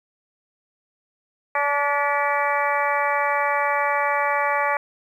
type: harmonic tone with a mistuned harmonic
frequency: 287.8 Hz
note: D4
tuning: 35 cents flat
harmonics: 2 / 3 / 4 / 5 / 6 / 7 / 8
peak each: -26 / -24 / -25 / -31 / -30 / -27 / -29 dBFS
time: 1.55-4.77 s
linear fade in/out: 2 ms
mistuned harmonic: 7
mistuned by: -50 cents
effects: 9-bit